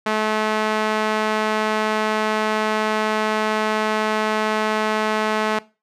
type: tone with band-pass filter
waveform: sawtooth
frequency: 215.8 Hz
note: A3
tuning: 33 cents flat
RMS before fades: -21 dBFS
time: 0.06-5.59 s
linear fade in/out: 5 ms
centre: 1300 Hz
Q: 0.65
effects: noise-tail reverb RT60 0.3 s tail -20 dB re dry